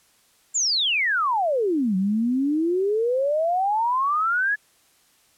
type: exponential two-way sweep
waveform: sine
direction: down then up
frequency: 7459 to 183.6 to 1720 Hz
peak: -19 dBFS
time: 0.54-4.56 s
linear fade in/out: 20 ms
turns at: 1.96 s
effects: white hiss -60 dBFS RMS until 5.37 s + low-pass 12000 Hz 12 dB/octave